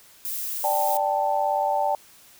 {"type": "noise", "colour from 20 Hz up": "violet", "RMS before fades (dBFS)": -30, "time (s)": [0.25, 0.97], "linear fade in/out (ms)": 0}
{"type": "chord", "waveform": "sine", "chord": "D suspended fourth", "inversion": "none", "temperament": "just", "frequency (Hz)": [587.3, 783.1, 881], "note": ["D5", "G5", "A5"], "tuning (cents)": [0, -2, 2], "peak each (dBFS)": [-26, -24, -25], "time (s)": [0.64, 1.95], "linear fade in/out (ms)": 2}
{"effects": ["white hiss -52 dBFS RMS until 2.39 s"]}